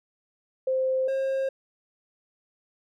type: tone pair in turn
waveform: sine / triangle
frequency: 522 / 535.4 Hz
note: C5 / C5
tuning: -4 / +40 cents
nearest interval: unison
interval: 44 cents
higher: second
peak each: -22 dBFS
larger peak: neither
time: 0.67-1.08 / 1.08-1.49 s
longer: neither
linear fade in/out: 5 ms
effects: none